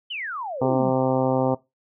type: exponential sweep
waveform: sine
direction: down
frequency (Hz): 3147 to 164.81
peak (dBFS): -28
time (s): 0.1-0.91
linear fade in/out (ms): 10
type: harmonic tone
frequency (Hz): 130.5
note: C3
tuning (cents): -4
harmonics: 1 / 2 / 3 / 4 / 5 / 6 / 7 / 8 / 9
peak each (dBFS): -27 / -24 / -29 / -24 / -29 / -28 / -30 / -38 / -38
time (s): 0.61-1.55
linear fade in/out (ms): 10
effects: noise-tail reverb RT60 0.2 s tail -19 dB re dry